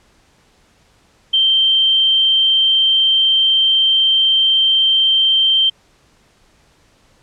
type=tone; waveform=sine; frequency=3136 Hz; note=G7; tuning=in tune; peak=-10 dBFS; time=1.33-5.7 s; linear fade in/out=10 ms; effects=pink hiss -54 dBFS RMS until 7.22 s + low-pass 8000 Hz 12 dB/octave